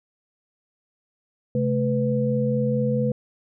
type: tone cluster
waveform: sine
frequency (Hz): 132.3 / 216.8 / 497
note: C3 / A3 / B4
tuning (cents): +20 / -25 / +11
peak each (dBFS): -24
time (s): 1.55-3.12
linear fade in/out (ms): 2
effects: none